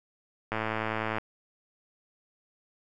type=click train; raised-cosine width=0.5 ms; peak=-15 dBFS; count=74; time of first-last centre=0.52-1.184 s; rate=110 Hz; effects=none